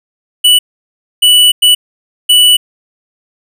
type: tone bursts at uneven times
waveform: square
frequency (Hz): 2960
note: F#7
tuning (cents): 0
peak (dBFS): -4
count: 4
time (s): 0.44-0.59 / 1.22-1.52 / 1.62-1.75 / 2.29-2.57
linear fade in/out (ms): 10
effects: none